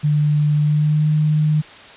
sine tone with pitch glide, 149 to 152.75 Hz, D3 to D#3, +25 to -32 cents, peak -13 dBFS, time 0.03-1.62 s, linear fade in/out 20 ms, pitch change +43 cents, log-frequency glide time 0.59-1.06 s, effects white hiss -40 dBFS RMS until 1.96 s + resampled to 8000 Hz

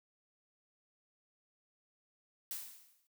blue noise with exponential decay, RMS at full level -39 dBFS, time 2.51-3.07 s, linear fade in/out 1 ms, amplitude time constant 120 ms, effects noise-tail reverb RT60 0.1 s tail -22 dB re dry

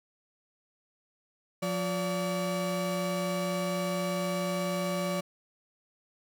35% pulse tone pair together, 177.54 / 573 Hz, F3 / D5, +29 / -43 cents, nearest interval octave + minor sixth, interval 2028 cents, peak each -30 / -30 dBFS, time 1.62-5.21 s, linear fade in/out 10 ms, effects none

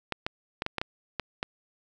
clicks, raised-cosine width 0.3 ms, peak -13 dBFS, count 8, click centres 0.123 / 0.265 / 0.621 / 0.664 / 0.783 / 0.815 / 1.197 / 1.429 s, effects none

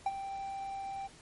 triangle tone with ADSR envelope, 784 Hz, G5, in tune, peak -24 dBFS, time 0.06-1.08 s, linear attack 4 ms, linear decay 38 ms, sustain -11 dB, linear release 21 ms, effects pink hiss -56 dBFS RMS until 1.21 s + MP3 48 kbps

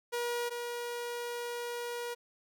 sawtooth tone pair in turn, 479 / 479 Hz, A#4 / A#4, +47 / +47 cents, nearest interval unison, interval 0 cents, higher neither, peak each -28 / -32 dBFS, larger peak first, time 0.12-0.5 / 0.5-2.15 s, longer second, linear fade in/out 20 ms, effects none

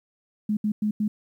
sine tone bursts at uneven times, 211.3 Hz, G#3, 30 cents sharp, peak -21 dBFS, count 4, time 0.49-0.57 / 0.64-0.72 / 0.82-0.91 / 1-1.08 s, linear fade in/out 5 ms, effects 10-bit

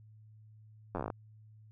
slowing click train, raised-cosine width 1 ms, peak -22 dBFS, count 11, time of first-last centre 0.95-1.102 s, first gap 10 ms, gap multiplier 1.09, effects added 108 Hz sine -54 dBFS peak until 1.71 s

